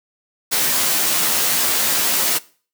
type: noise with comb filter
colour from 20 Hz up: white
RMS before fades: -18 dBFS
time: 0.51-2.39 s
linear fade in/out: 20 ms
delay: 13 ms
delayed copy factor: +1
effects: noise-tail reverb RT60 0.4 s tail -20 dB re dry + high-pass 150 Hz 12 dB/octave